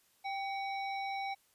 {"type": "harmonic tone with a mistuned harmonic", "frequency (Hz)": 785, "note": "G5", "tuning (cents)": 2, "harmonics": [1, 3, 5, 7], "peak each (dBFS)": [-36, -42, -49, -55], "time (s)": [0.24, 1.35], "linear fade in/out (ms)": 20, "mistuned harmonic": 3, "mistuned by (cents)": -77, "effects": ["white hiss -70 dBFS RMS until 1.54 s", "resampled to 32000 Hz"]}